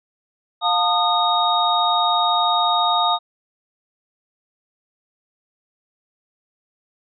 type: tone cluster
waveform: sine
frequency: 707 / 895 / 1229 / 3742 Hz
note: F5 / A5 / D#6 / A#7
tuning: +21 / +29 / -22 / +6 cents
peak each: -21 dBFS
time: 0.61-3.19 s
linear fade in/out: 50 ms
effects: none